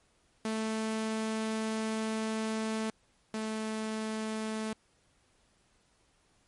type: tone pair in turn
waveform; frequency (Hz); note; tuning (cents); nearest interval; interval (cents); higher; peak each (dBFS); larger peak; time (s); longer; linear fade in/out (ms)
sawtooth; 220 / 218.5; A3 / A3; 0 / -12; unison; 12; first; -27 / -29; first; 0.45-2.9 / 3.34-4.73; first; 2
effects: pink hiss -69 dBFS RMS until 6.47 s + MP3 48 kbps